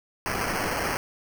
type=noise with sample-and-hold; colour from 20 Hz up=blue; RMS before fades=-28 dBFS; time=0.26-0.97 s; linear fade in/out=0 ms; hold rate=3675 Hz; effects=none